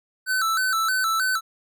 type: tone with vibrato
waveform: square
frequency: 1416 Hz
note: F6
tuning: 23 cents sharp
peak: -21 dBFS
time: 0.26-1.41 s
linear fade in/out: 50 ms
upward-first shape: square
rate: 3.2 Hz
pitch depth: 120 cents each way
effects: none